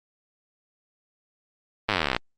slowing click train, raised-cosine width 0.3 ms, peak -6 dBFS, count 23, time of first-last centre 1.89-2.165 s, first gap 9 ms, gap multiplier 1.03, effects Opus 32 kbps

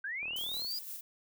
sine linear sweep, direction up, 1529 to 4978 Hz, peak -35 dBFS, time 0.04-0.79 s, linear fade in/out 5 ms
click train, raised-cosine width 1 ms, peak -38 dBFS, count 17, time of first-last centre 0.23-0.647 s, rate 38.4 Hz
violet noise with tremolo, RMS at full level -42 dBFS, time 0.36-1.01 s, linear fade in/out 5 ms, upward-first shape square, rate 5.8 Hz, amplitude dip 35%
effects none

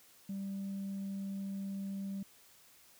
sine tone, 196 Hz, G3, in tune, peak -35 dBFS, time 0.29-2.23 s, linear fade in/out 5 ms, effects tanh soft clip ceiling -35 dBFS + white hiss -62 dBFS RMS until 2.99 s

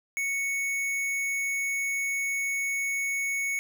sine tone with hard clipping, 2217 Hz, C#7, in tune, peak -28 dBFS, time 0.17-3.59 s, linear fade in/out 0 ms, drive 15 dB, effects none

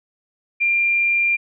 sine tone, 2387 Hz, D7, 28 cents sharp, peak -15 dBFS, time 0.6-1.37 s, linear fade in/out 20 ms, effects none

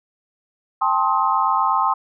sine chord, A half-diminished seventh, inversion third, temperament just, 792 / 880 / 1056 / 1267.2 Hz, G5 / A5 / C6 / Eb6, +18 / 0 / +16 / +31 cents, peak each -23 / -22 / -19 / -22 dBFS, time 0.81-1.94 s, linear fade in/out 10 ms, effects none

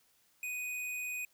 square tone, 2489 Hz, D#7, in tune, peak -37 dBFS, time 0.43-1.25 s, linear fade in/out 2 ms, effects white hiss -70 dBFS RMS until 1.33 s

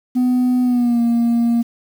sine tone with pitch glide, 250 to 234.6 Hz, B3 to A#3, +21 to +11 cents, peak -10 dBFS, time 0.15-1.63 s, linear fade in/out 20 ms, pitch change -110 cents, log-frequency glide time 0.63-1.01 s, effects tanh soft clip ceiling -12 dBFS + 7-bit

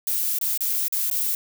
violet noise with dropouts, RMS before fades -24 dBFS, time 0.07-1.35 s, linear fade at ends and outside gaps 2 ms, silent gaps 0.387-0.412 / 0.576-0.607 / 0.882-0.924 / 1.101-1.112 s, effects none

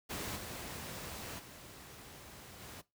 pink noise with level steps, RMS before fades -40 / -44 / -52 / -49 dBFS, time 0.09-2.82 s, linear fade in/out 20 ms, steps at 0.35 / 1.38 / 2.6 s, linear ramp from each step 20 ms, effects noise-tail reverb RT60 0.2 s tail -18 dB re dry + high-pass 60 Hz 12 dB/octave

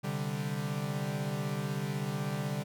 45% pulse chord, C suspended second, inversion none, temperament equal, 130.81 / 146.83 / 196 Hz, C3 / D3 / G3, 0 / 0 / 0 cents, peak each -38 / -35 / -37 dBFS, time 0.03-2.64 s, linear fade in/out 20 ms, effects none

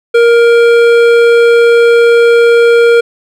sine tone with hard clipping, 468.8 Hz, A#4, 10 cents sharp, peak -5 dBFS, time 0.14-3.01 s, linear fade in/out 10 ms, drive 12 dB, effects none

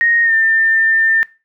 sine tone with pitch glide, 1864.7 to 1797 Hz, A#6 to A6, 0 to +36 cents, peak -10 dBFS, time 0.01-1.23 s, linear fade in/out 0 ms, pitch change -64 cents, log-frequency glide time 0.23-0.34 s, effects noise-tail reverb RT60 0.3 s tail -21 dB re dry

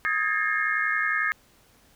sine tone cluster, 1257 / 1627 / 1698 / 1816 / 2141 Hz, D#6 / G#6 / G#6 / A#6 / C7, +17 / -36 / +38 / -46 / +39 cents, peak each -29 dBFS, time 0.05-1.32 s, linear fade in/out 0 ms, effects pink hiss -59 dBFS RMS until 1.95 s

